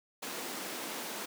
pink high-pass noise, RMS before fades -40 dBFS, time 0.22-1.26 s, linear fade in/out 10 ms, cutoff 230 Hz, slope 24 dB/octave, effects none

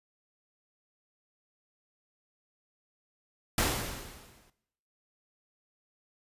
pink noise with exponential decay, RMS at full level -25 dBFS, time 3.58-4.5 s, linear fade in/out 2 ms, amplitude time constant 200 ms, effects noise-tail reverb RT60 0.8 s tail -17 dB re dry + resampled to 32000 Hz

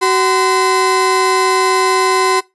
35% pulse tone pair together, 376.3 / 1027 Hz, F#4 / C6, +29 / -33 cents, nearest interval octave + perfect fourth, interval 1738 cents, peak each -12 dBFS, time 0.01-2.41 s, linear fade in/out 20 ms, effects noise-tail reverb RT60 0.2 s tail -21 dB re dry + resampled to 24000 Hz

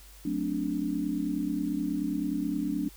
sine chord, D dominant seventh, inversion first, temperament just, 183.54 / 220.2 / 264.3 / 293.7 Hz, F#3 / A3 / C4 / D4, -14 / +2 / +18 / 0 cents, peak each -35 / -35 / -34 / -30 dBFS, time 0.25-2.89 s, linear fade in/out 5 ms, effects added 50 Hz sine -50 dBFS peak until 2.96 s + white hiss -54 dBFS RMS until 2.96 s

